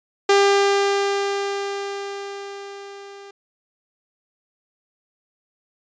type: tone with level ramp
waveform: sawtooth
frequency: 398.9 Hz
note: G4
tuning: 30 cents sharp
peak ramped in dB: -8 to -35 dBFS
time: 0.29-3.31 s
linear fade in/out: 5 ms
effects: resampled to 16000 Hz